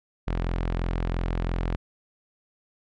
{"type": "tone", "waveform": "sawtooth", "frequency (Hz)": 42.94, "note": "F1", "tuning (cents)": -29, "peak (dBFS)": -21, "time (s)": [0.27, 1.76], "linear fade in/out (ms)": 10, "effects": ["low-pass 3000 Hz 12 dB/octave"]}